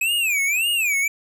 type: tone with vibrato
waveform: square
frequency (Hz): 2507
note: D#7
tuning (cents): +12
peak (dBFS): -19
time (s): 0.01-1.08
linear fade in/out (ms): 5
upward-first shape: sine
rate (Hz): 1.8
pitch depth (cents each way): 230
effects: none